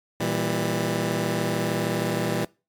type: chord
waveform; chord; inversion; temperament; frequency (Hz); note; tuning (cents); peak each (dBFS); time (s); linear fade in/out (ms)
15% pulse; E diminished; second; just; 118.67 / 164.81 / 197.78; Bb2 / E3 / G3; +31 / 0 / +16; -22 / -21 / -22; 0.2-2.45; 5
effects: noise-tail reverb RT60 0.3 s tail -23 dB re dry + MP3 96 kbps